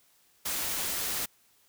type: noise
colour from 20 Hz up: white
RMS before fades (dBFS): -32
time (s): 0.45-1.26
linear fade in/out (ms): 10
effects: white hiss -65 dBFS RMS until 1.68 s